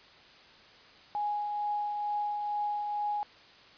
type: tone with tremolo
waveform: sine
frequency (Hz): 830.6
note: G#5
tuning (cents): 0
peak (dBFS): -28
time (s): 1.15-3.23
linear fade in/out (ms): 0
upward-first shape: triangle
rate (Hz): 2.2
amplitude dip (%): 35
effects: white hiss -55 dBFS RMS until 3.77 s + resampled to 11025 Hz